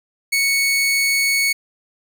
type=tone; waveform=sawtooth; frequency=2217 Hz; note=C#7; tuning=in tune; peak=-12 dBFS; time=0.32-1.53 s; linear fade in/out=10 ms; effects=none